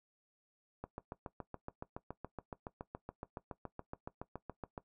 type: click train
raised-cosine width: 1 ms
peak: -28 dBFS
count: 29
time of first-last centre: 0.84-4.778 s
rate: 7.11 Hz
effects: noise-tail reverb RT60 0.1 s tail -17 dB re dry